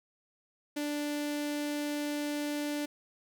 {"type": "tone with notch filter", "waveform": "sawtooth", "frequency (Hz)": 293.7, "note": "D4", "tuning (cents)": 0, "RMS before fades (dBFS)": -34, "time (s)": [0.76, 2.86], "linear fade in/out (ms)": 10, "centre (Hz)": 1100, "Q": 1.7, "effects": []}